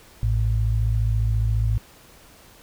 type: tone pair together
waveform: sine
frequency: 55.23 / 109.8 Hz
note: A1 / A2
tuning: +7 / -3 cents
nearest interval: octave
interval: 1190 cents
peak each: -21 dBFS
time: 0.23-1.78 s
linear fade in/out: 0 ms
effects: pink hiss -50 dBFS RMS until 2.62 s